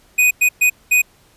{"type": "tone bursts at uneven times", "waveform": "square", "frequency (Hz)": 2489, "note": "D#7", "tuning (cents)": 0, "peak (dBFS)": -11, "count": 4, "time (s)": [[0.18, 0.31], [0.41, 0.49], [0.61, 0.7], [0.91, 1.02]], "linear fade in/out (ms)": 10, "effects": ["pink hiss -53 dBFS RMS until 1.36 s", "resampled to 32000 Hz"]}